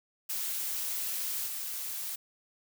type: noise with level steps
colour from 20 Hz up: blue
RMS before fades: -34 / -37 dBFS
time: 0.29-2.16 s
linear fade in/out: 10 ms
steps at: 1.46 s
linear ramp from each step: 20 ms
effects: none